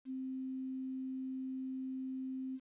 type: tone with quantisation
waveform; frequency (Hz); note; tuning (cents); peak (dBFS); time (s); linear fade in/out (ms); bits
sine; 261.6; C4; 0; -38; 0.05-2.6; 50; 11
effects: resampled to 8000 Hz